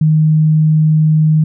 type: tone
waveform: sine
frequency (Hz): 155.56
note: D#3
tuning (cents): 0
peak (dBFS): -7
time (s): 0.01-1.44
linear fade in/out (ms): 5
effects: none